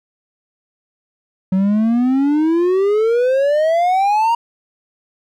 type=exponential sweep; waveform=triangle; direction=up; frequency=185 to 946 Hz; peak=-10 dBFS; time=1.52-4.35 s; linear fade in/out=5 ms; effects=none